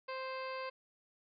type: harmonic tone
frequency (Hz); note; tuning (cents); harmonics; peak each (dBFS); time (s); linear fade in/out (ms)
523.3; C5; 0; 1 / 2 / 3 / 4 / 5 / 6 / 7 / 8 / 9; -42 / -43 / -50 / -51 / -50 / -60 / -63 / -58 / -55; 0.08-0.7; 10
effects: none